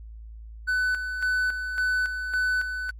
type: tone with tremolo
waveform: triangle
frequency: 1500 Hz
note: F#6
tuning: 23 cents sharp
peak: -20 dBFS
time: 0.67-2.91 s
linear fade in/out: 20 ms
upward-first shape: square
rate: 1.8 Hz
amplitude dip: 55%
effects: added 55 Hz sine -39 dBFS peak until 2.99 s + AAC 64 kbps